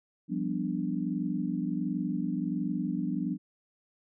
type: chord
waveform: sine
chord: G dominant seventh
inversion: third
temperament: equal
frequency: 174.61 / 196 / 246.9 / 293.7 Hz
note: F3 / G3 / B3 / D4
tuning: 0 / 0 / 0 / 0 cents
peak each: -34 dBFS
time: 0.28-3.38 s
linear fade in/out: 50 ms
effects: none